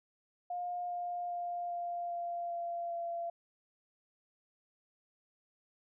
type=tone with pitch steps; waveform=sine; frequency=710 / 705.5 / 701 / 696.6 / 692.2 / 687.8 / 683.4 Hz; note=F5 / F5 / F5 / F5 / F5 / F5 / F5; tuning=+28 / +17 / +6 / -5 / -16 / -27 / -38 cents; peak=-35 dBFS; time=0.5-3.3 s; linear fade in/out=5 ms; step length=400 ms; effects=none